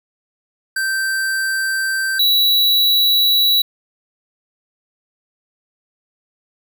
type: tone pair in turn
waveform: square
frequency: 1560 / 3923 Hz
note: G6 / B7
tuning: -9 / -12 cents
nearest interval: octave + major third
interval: 1597 cents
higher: second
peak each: -18 / -12 dBFS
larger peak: second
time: 0.76-2.19 / 2.19-3.62 s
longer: neither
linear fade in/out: 5 ms
effects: none